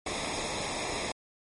pink noise with comb filter, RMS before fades -33 dBFS, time 0.06-1.12 s, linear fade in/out 5 ms, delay 0.67 ms, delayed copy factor -0.7, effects low-pass 9000 Hz 12 dB/octave + MP3 48 kbps

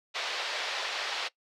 white band-pass noise, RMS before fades -34 dBFS, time 0.14-1.29 s, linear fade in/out 20 ms, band 480 to 4400 Hz, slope 24 dB/octave, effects noise-tail reverb RT60 0.1 s tail -20 dB re dry

